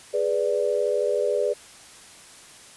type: chord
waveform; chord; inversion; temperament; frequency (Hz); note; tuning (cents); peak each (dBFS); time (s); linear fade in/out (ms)
sine; G# diminished; none; equal; 415.3 / 493.9 / 587.3; G#4 / B4 / D5; 0 / 0 / 0; -25; 0.13-1.54; 20
effects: white hiss -47 dBFS RMS until 2.76 s + resampled to 24000 Hz